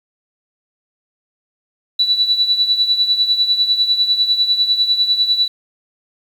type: tone with tremolo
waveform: sine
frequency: 3951 Hz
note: B7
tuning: in tune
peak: -9 dBFS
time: 1.99-5.48 s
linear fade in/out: 5 ms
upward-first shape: triangle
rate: 10 Hz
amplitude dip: 75%
effects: 7-bit